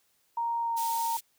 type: tone with pitch glide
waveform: sine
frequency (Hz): 932.3 to 921.6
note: A#5 to A#5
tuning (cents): 0 to -20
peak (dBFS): -27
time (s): 0.37-1.17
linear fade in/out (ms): 5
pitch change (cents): -20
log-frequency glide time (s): 0.6-0.78
type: high-pass noise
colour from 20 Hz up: white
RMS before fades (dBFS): -38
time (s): 0.76-1.21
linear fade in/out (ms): 20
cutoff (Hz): 3400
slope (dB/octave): 12
effects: white hiss -70 dBFS RMS until 1.38 s